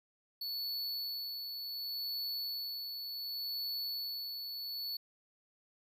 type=tone with tremolo; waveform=square; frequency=4435 Hz; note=C#8; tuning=in tune; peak=-36 dBFS; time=0.41-4.97 s; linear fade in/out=5 ms; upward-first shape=sine; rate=0.68 Hz; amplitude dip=40%; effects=none